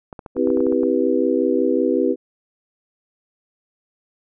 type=clicks; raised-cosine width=1 ms; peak=-20 dBFS; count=11; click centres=0.128 / 0.192 / 0.262 / 0.367 / 0.473 / 0.503 / 0.572 / 0.605 / 0.667 / 0.724 / 0.833 s
type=chord; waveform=sine; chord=C major seventh; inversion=none; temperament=just; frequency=261.6 / 327 / 392.4 / 490.5 Hz; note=C4 / E4 / G4 / B4; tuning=0 / -14 / +2 / -12 cents; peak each=-21 dBFS; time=0.35-2.16 s; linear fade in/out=50 ms
effects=none